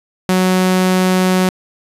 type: tone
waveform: sawtooth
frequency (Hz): 185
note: F#3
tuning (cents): 0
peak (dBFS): -7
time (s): 0.29-1.49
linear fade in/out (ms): 0
effects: resampled to 32000 Hz